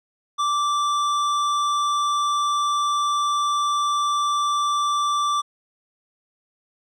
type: tone with hard clipping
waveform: triangle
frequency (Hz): 1170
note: D6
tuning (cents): -7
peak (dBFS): -21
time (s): 0.38-5.42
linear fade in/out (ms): 20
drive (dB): 15
effects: none